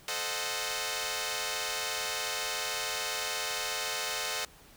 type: chord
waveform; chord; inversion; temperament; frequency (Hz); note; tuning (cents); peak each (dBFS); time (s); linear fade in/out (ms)
5% pulse; A diminished seventh; none; equal; 440 / 523.3 / 622.3 / 740; A4 / C5 / Eb5 / Gb5; 0 / 0 / 0 / 0; -26; 0.08-4.45; 2
effects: pink hiss -56 dBFS RMS until 4.76 s